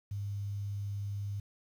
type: tone with quantisation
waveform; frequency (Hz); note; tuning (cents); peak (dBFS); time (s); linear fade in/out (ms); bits
sine; 100.9; G#2; -49; -34; 0.11-1.4; 5; 10
effects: none